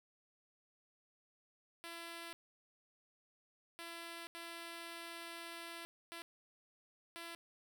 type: tone bursts at uneven times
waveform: 5% pulse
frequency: 336.7 Hz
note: E4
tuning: 37 cents sharp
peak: -35 dBFS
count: 5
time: 1.84-2.33 / 3.79-4.27 / 4.35-5.85 / 6.12-6.22 / 7.16-7.35 s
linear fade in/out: 0 ms
effects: none